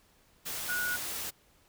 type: tone in noise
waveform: sine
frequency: 1458 Hz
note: F#6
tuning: 26 cents flat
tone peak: -30 dBFS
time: 0.68-0.97 s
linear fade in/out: 20 ms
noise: white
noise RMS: -37 dBFS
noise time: 0.45-1.31 s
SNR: +4 dB
effects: pink hiss -65 dBFS RMS until 1.68 s